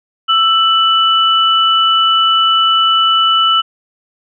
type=tone pair together; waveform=sine; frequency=1325 / 2975 Hz; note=E6 / F#7; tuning=+9 / +9 cents; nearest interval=octave + major second; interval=1400 cents; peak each=-11 dBFS; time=0.28-3.62 s; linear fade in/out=20 ms; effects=none